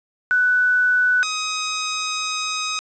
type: tone pair in turn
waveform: sine / 10% pulse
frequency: 1489 / 1259.2 Hz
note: F#6 / D#6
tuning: +11 / +20 cents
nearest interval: minor third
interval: 291 cents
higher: first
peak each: -14 dBFS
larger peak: neither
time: 0.31-1.23 / 1.23-2.79 s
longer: second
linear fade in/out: 0 ms
effects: resampled to 16000 Hz + 8-bit